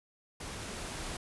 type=noise with level ramp; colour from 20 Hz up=pink; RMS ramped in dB=-42 to -39 dBFS; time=0.4-1.17 s; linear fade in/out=5 ms; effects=resampled to 24000 Hz